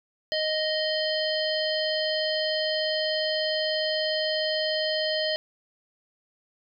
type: harmonic tone with a mistuned harmonic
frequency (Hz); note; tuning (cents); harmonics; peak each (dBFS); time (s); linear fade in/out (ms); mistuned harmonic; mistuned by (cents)
622.3; D#5; 0; 1 / 3 / 5 / 7 / 8; -27 / -33 / -31 / -32 / -34; 0.32-5.36; 0; 7; -30
effects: none